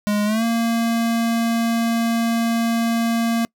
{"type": "tone with pitch glide", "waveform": "square", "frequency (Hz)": [207.7, 230.5], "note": ["G#3", "A#3"], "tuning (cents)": [0, -19], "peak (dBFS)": -18, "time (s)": [0.07, 3.45], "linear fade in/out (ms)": 0, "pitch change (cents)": 181, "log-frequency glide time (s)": [0.25, 0.44], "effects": ["noise-tail reverb RT60 0.1 s tail -26 dB re dry"]}